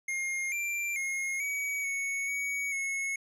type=tone with pitch steps; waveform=square; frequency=2132 / 2362 / 2151 / 2264 / 2217 / 2250 / 2185 Hz; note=C7 / D7 / C7 / C#7 / C#7 / C#7 / C#7; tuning=+32 / +9 / +47 / +36 / 0 / +25 / -26 cents; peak=-31 dBFS; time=0.08-3.16 s; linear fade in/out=5 ms; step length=440 ms; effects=low-pass 12000 Hz 12 dB/octave